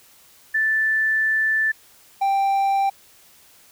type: tone pair in turn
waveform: sine / triangle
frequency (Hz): 1760 / 786.2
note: A6 / G5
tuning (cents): 0 / +5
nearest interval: octave + major second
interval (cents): 1395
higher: first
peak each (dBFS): -17 / -15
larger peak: second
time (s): 0.54-1.72 / 2.21-2.9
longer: first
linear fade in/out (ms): 10
effects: white hiss -52 dBFS RMS until 3.71 s